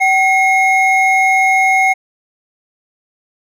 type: tone pair together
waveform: triangle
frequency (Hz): 764 / 2158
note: G5 / C#7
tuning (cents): -45 / -47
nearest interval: octave + tritone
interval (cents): 1798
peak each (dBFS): -10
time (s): 0-1.94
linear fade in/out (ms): 20
effects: none